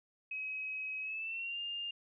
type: tone with pitch glide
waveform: sine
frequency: 2546 to 2809 Hz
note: D#7 to F7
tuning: +39 to +9 cents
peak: -37 dBFS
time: 0.31-1.91 s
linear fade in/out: 5 ms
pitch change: +170 cents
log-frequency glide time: 1.02-1.59 s
effects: none